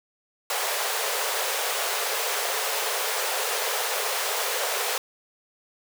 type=high-pass noise; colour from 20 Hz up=pink; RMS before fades=-27 dBFS; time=0.5-4.98 s; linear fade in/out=2 ms; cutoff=410 Hz; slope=96 dB/octave; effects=none